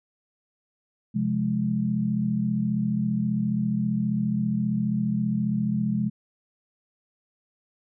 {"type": "chord", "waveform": "sine", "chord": "F minor", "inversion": "second", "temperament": "just", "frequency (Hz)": [130.96, 174.61, 209.5], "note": ["C3", "F3", "Ab3"], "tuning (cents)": [2, 0, 15], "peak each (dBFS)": [-29, -29, -24], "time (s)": [1.14, 6.1], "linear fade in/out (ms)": 20, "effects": []}